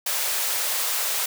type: high-pass noise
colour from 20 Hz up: white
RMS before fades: -25 dBFS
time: 0.06-1.26 s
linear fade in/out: 5 ms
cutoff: 470 Hz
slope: 24 dB/octave
effects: none